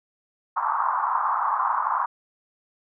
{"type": "band-pass noise", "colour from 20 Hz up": "white", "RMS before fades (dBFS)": -24, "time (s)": [0.56, 2.06], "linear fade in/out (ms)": 10, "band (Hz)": [870, 1200], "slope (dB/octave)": 48, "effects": []}